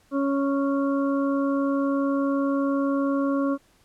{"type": "harmonic tone", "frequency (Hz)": 277.2, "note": "C#4", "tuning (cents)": 0, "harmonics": [1, 2, 4, 5], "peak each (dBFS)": [-22, -28, -32, -38], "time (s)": [0.11, 3.58], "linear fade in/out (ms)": 50, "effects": ["pink hiss -61 dBFS RMS until 3.84 s", "low-pass 12000 Hz 12 dB/octave"]}